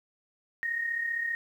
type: tone pair together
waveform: sine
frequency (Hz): 1829.5 / 1864.7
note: A#6 / A#6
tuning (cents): -33 / 0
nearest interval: unison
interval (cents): 33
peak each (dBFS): -37 / -29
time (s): 0.63-1.35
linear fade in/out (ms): 0
effects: 10-bit